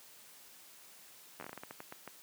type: slowing click train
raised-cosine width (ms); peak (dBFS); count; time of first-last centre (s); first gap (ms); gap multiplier
0.5; -29; 13; 1.4-2.077; 11; 1.27
effects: white hiss -57 dBFS RMS until 2.22 s + high-pass 150 Hz 12 dB/octave